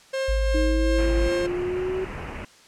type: tone with tremolo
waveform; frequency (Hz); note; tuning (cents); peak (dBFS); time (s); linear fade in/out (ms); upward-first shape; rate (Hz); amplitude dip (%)
45% pulse; 533; C5; +32; -23; 0.13-1.47; 10; triangle; 2.7; 45
type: tone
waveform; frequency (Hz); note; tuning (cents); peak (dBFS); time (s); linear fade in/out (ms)
sine; 52.6; G#1; +23; -20; 0.28-1.29; 10
type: linear sweep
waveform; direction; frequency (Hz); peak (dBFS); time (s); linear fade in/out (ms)
sine; up; 311.1 to 377.4; -24; 0.54-2.05; 10
type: low-pass noise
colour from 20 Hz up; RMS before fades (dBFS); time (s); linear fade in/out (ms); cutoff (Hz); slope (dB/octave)
pink; -35; 0.98-2.45; 5; 2900; 96
effects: white hiss -52 dBFS RMS until 2.67 s + low-pass 7000 Hz 12 dB/octave